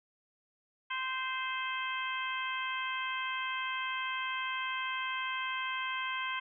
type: harmonic tone with a mistuned harmonic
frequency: 520 Hz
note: C5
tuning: 11 cents flat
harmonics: 2 / 3 / 4 / 5 / 6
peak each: -37 / -39 / -40 / -41 / -42 dBFS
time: 0.9-6.4 s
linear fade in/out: 10 ms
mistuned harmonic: 6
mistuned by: +20 cents
effects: none